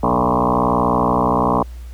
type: tone with frequency modulation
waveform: sine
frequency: 622.3 Hz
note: D#5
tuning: in tune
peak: -13 dBFS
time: 0.03-1.63 s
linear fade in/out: 5 ms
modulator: 61 Hz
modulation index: 7.9
effects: added 60 Hz sine -30 dBFS peak until 1.93 s + pink hiss -50 dBFS RMS until 1.93 s